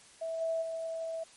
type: tone with level steps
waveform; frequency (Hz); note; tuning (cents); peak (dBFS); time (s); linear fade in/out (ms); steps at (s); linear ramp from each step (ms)
sine; 654; E5; -14; -33 / -29 / -34; 0.21-1.24; 10; 0.4 / 0.61; 20
effects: white hiss -57 dBFS RMS until 1.36 s + MP3 48 kbps